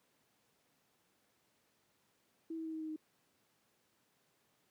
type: tone with pitch steps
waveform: sine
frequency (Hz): 325.9 / 322.9 / 319.9 / 317 / 314.1 / 311.2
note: E4 / E4 / D#4 / D#4 / D#4 / D#4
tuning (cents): -20 / -36 / +48 / +32 / +16 / 0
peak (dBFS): -39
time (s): 2.5-2.962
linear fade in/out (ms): 5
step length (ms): 77
effects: pink hiss -75 dBFS RMS until 4.7 s + high-pass 150 Hz 12 dB/octave